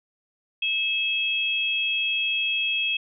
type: tone pair together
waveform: sine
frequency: 2600 / 3273 Hz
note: E7 / G#7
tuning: -24 / -26 cents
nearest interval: major third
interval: 398 cents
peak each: -24 / -26 dBFS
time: 0.62-2.97 s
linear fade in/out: 5 ms
effects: none